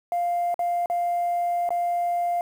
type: tone with dropouts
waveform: sine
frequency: 698.5 Hz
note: F5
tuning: in tune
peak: -20 dBFS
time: 0.12-2.41 s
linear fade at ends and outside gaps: 1 ms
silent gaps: 0.543-0.592 / 0.859-0.899 / 1.691-1.705 s
effects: tanh soft clip ceiling -19 dBFS + 8-bit